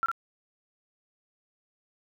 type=tone with echo; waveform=sine; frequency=1357 Hz; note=E6; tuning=50 cents sharp; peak=-23 dBFS; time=0.03-0.06 s; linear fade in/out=0 ms; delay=55 ms; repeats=1; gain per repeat=-4 dB; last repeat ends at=0.115 s; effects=none